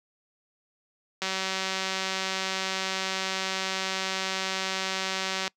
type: click train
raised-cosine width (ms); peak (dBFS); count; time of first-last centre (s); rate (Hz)
0.2; -12; 810; 1.22-5.478; 190
effects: noise-tail reverb RT60 0.1 s tail -24 dB re dry + high-pass 150 Hz 12 dB/octave